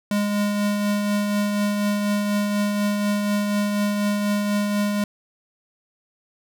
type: tone with tremolo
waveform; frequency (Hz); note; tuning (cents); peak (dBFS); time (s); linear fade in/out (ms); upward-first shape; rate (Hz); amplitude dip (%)
square; 205.7; G#3; -16; -19; 0.11-5.04; 2; triangle; 4.1; 35
effects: none